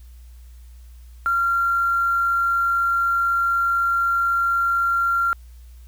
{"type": "tone with quantisation", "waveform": "sine", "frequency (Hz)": 1379, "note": "F6", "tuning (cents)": -22, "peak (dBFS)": -17, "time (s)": [1.26, 5.33], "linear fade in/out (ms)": 0, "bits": 7, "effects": ["added 60 Hz sine -40 dBFS peak until 5.87 s", "white hiss -59 dBFS RMS until 5.87 s"]}